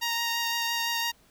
10% pulse tone with vibrato, 932.3 Hz, A#5, in tune, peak -18 dBFS, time 0.01-1.12 s, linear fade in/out 20 ms, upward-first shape sine, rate 5.9 Hz, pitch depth 12 cents each way, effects pink hiss -61 dBFS RMS until 1.3 s

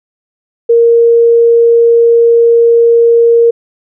sine tone, 466.2 Hz, A#4, in tune, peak -3 dBFS, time 0.69-3.51 s, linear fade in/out 10 ms, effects none

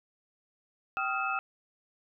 sine tone cluster, 776 / 1257 / 1387 / 2608 Hz, G5 / D#6 / F6 / E7, -18 / +17 / -12 / -19 cents, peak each -35 / -34 / -33 / -35 dBFS, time 0.97-1.39 s, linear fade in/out 0 ms, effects none

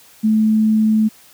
sine tone, 217.4 Hz, A3, 21 cents flat, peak -11 dBFS, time 0.23-1.09 s, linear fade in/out 20 ms, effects white hiss -47 dBFS RMS until 1.33 s + high-pass 60 Hz 12 dB/octave

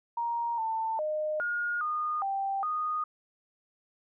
sine tone with pitch steps, 938 / 892 / 613 / 1429 / 1225 / 784 / 1236 Hz, A#5 / A5 / D#5 / F6 / D#6 / G5 / D#6, +11 / +23 / -26 / +39 / -27 / 0 / -12 cents, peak -28 dBFS, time 0.17-3.04 s, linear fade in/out 5 ms, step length 410 ms, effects none

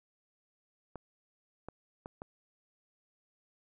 clicks, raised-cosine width 1 ms, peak -28 dBFS, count 4, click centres 0.957 / 1.686 / 2.059 / 2.219 s, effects none

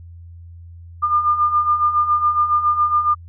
sine beating tone pair, 1200 / 1207.2 Hz, D6 / D6, +37 / +47 cents, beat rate 7.2 Hz, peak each -21 / -15 dBFS, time 1.02-3.15 s, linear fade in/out 20 ms, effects added 85 Hz sine -36 dBFS peak until 3.28 s

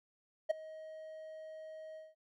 triangle tone with ADSR envelope, 630 Hz, D#5, 21 cents sharp, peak -23 dBFS, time 0.49-2.15 s, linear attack 17 ms, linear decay 10 ms, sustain -21 dB, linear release 190 ms, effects none

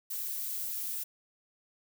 violet noise, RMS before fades -36 dBFS, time 0.1-1.04 s, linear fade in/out 10 ms, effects none

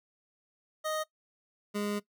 25% pulse tone pair in turn, 622.3 / 206.2 Hz, D#5 / G#3, 0 / -12 cents, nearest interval octave + perfect fifth, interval 1912 cents, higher first, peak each -27 dBFS, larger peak neither, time 0.84-1.04 / 1.74-2 s, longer second, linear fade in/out 20 ms, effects noise-tail reverb RT60 0.1 s tail -19 dB re dry

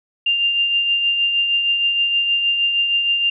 sine tone with tremolo, 2794 Hz, F7, in tune, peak -13 dBFS, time 0.26-3.3 s, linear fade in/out 5 ms, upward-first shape triangle, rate 6.4 Hz, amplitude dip 45%, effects none

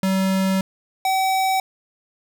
square tone pair in turn, 190.8 / 763.2 Hz, G3 / G5, -47 / -47 cents, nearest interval 2 octaves, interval 2400 cents, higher second, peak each -18 dBFS, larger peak neither, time 0.03-0.61 / 1.05-1.6 s, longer first, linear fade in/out 2 ms, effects 10-bit

